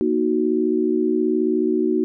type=chord; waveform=sine; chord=D# minor; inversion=second; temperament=equal with one note detuned; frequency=236.5 / 311.1 / 370 Hz; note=A#3 / D#4 / F#4; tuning=+25 / 0 / 0 cents; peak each=-23 / -21 / -20 dBFS; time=0.01-2.04 s; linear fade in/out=0 ms; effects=none